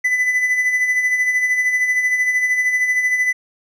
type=tone with tremolo; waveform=triangle; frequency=2000 Hz; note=B6; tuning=21 cents sharp; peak=-11 dBFS; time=0.04-3.33 s; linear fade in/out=10 ms; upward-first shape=sine; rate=13 Hz; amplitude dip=50%; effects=none